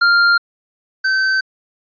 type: tone pair in turn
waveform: square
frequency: 1396.9 / 1541.2 Hz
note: F6 / G6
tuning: 0 / -30 cents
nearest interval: major second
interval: 170 cents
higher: second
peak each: -10 / -14 dBFS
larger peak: first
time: 0.01-0.38 / 1.04-1.41 s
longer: neither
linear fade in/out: 10 ms
effects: resampled to 11025 Hz